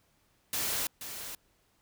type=noise with echo; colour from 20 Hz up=white; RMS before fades=-32 dBFS; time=0.53-0.87 s; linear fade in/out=2 ms; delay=480 ms; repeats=1; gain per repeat=-9 dB; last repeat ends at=1.35 s; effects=pink hiss -70 dBFS RMS until 1.81 s